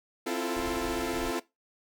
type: chord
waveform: sawtooth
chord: F major seventh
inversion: second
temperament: equal with one note detuned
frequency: 261.6 / 333.8 / 349.2 / 440 Hz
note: C4 / E4 / F4 / A4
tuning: 0 / +22 / 0 / 0 cents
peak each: -31 dBFS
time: 0.26-1.4 s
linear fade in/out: 10 ms
type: noise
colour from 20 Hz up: brown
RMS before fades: -42 dBFS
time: 0.56-1.31 s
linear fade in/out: 2 ms
effects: noise-tail reverb RT60 0.2 s tail -19 dB re dry